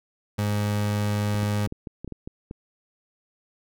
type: tone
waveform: 30% pulse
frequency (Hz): 103.83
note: G#2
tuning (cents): 0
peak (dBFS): -20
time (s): 0.38-1.67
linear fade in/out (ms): 10
type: clicks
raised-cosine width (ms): 3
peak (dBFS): -22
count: 10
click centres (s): 1.347 / 1.431 / 1.673 / 1.724 / 1.872 / 2.046 / 2.077 / 2.123 / 2.275 / 2.511
effects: none